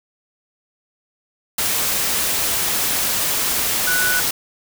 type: tone in noise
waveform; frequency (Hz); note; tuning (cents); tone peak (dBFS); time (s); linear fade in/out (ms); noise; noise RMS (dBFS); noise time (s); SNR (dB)
sine; 1480; F#6; 0; -18; 3.87-4.2; 5; white; -20; 1.58-4.31; -1
effects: none